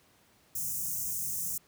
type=band-stop noise; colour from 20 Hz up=white; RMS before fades=-34 dBFS; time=0.55-1.58 s; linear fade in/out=5 ms; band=200 to 6000 Hz; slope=48 dB/octave; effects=pink hiss -64 dBFS RMS until 1.67 s + high-pass 80 Hz 12 dB/octave